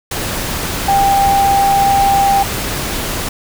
sine tone in noise, 792 Hz, G5, 18 cents sharp, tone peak -9 dBFS, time 0.88-2.43 s, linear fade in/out 5 ms, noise pink, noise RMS -20 dBFS, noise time 0.11-3.29 s, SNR +8 dB, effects none

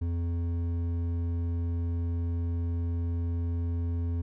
sine tone with hard clipping, 85.2 Hz, F2, 42 cents flat, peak -29 dBFS, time 0.01-4.22 s, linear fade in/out 10 ms, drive 8 dB, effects none

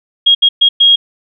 sine tone bursts at uneven times, 3273 Hz, G#7, 26 cents flat, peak -4 dBFS, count 4, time 0.26-0.35 / 0.42-0.49 / 0.61-0.69 / 0.8-0.96 s, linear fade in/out 10 ms, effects none

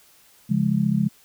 sine chord, Db major, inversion none, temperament just, 138.59 / 173.24 / 207.9 Hz, Db3 / F3 / Ab3, 0 / -14 / +2 cents, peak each -24 / -23 / -21 dBFS, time 0.49-1.09 s, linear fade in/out 20 ms, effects white hiss -55 dBFS RMS until 1.24 s

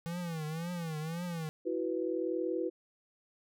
square tone with vibrato, 164.81 Hz, E3, in tune, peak -36 dBFS, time 0.06-1.49 s, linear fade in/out 0 ms, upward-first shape triangle, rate 1.9 Hz, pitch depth 150 cents each way
sine chord, E suspended second, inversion none, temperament equal, 329.6 / 370 / 493.9 Hz, E4 / F#4 / B4, 0 / 0 / 0 cents, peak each -35 / -35 / -36 dBFS, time 1.65-2.7 s, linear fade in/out 20 ms
effects none

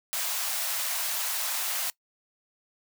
white high-pass noise, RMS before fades -30 dBFS, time 0.13-1.9 s, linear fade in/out 0 ms, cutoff 580 Hz, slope 48 dB/octave, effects noise-tail reverb RT60 0.1 s tail -22 dB re dry

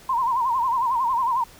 sine tone with vibrato, 989 Hz, B5, 2 cents sharp, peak -19 dBFS, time 0.09-1.44 s, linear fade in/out 5 ms, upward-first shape sine, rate 11 Hz, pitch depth 130 cents each way, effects pink hiss -48 dBFS RMS until 1.59 s

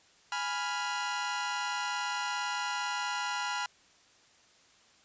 sawtooth chord, F diminished, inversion first, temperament equal, 830.6 / 987.8 / 1396.9 Hz, Ab5 / Cb6 / F6, 0 / 0 / 0 cents, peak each -33 / -32 / -32 dBFS, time 0.32-3.66 s, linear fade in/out 2 ms, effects white hiss -62 dBFS RMS until 5.04 s + resampled to 16000 Hz

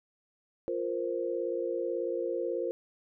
sine chord, F suspended fourth, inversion none, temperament just, 349.2 / 465.6 / 523.8 Hz, F4 / Bb4 / C5, 0 / -2 / +2 cents, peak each -34 dBFS, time 0.68-2.71 s, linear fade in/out 0 ms, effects none

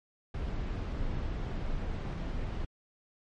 brown noise, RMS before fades -34 dBFS, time 0.34-2.65 s, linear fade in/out 5 ms, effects low-pass 4000 Hz 12 dB/octave + MP3 48 kbps

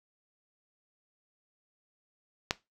click, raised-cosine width 0.2 ms, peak -9 dBFS, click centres 2.509 s, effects noise-tail reverb RT60 0.2 s tail -17 dB re dry

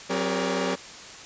sawtooth tone cluster, 185.1 / 263.7 / 405.3 / 472.1 / 572 Hz, F#3 / C4 / G#4 / A#4 / D5, +1 / +14 / -42 / +22 / -46 cents, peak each -27 dBFS, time 0.09-0.76 s, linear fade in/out 20 ms, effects white hiss -42 dBFS RMS until 1.25 s + resampled to 16000 Hz

